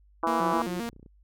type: harmonic tone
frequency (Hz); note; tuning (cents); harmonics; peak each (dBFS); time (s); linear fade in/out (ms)
165.3; E3; +5; 2 / 3 / 4 / 5 / 6 / 7 / 8 / 9; -32 / -35 / -33 / -31 / -29 / -30 / -38 / -41; 0.23-0.62; 2
type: tone with vibrato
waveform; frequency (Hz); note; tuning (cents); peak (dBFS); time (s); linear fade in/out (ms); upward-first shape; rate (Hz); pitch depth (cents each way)
sawtooth; 204.7; G#3; -25; -27; 0.27-0.89; 0; square; 3.8; 230
type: tone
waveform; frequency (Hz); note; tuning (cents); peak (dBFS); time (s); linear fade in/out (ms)
sine; 340.9; F4; -42; -35; 0.46-0.81; 5
type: click train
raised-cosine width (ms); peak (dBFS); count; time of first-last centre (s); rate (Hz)
3; -37; 16; 0.57-1.062; 30.5
effects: added 50 Hz sine -56 dBFS peak until 1.23 s